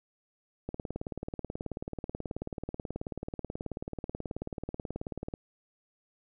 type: click train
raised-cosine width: 2 ms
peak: -22 dBFS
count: 87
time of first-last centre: 0.69-5.339 s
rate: 18.5 Hz
effects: none